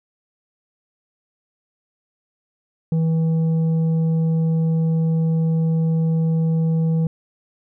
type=tone with tanh clipping; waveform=triangle; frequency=162.1 Hz; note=E3; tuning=29 cents flat; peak=-17 dBFS; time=2.92-7.07 s; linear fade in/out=2 ms; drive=10 dB; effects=none